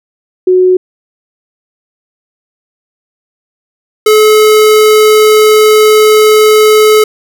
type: tone pair in turn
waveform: sine / square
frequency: 368 / 429.4 Hz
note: F#4 / A4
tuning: -9 / -42 cents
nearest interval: minor third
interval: 267 cents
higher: second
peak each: -3 dBFS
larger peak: neither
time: 0.47-0.77 / 4.06-7.04 s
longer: second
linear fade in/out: 5 ms
effects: none